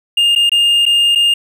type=tone with dropouts; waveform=triangle; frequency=2821 Hz; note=F7; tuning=17 cents sharp; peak=-7 dBFS; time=0.17-1.34 s; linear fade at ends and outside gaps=5 ms; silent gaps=0.352-0.359 / 0.495-0.517 / 0.855-0.862 / 1.151-1.156 s; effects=none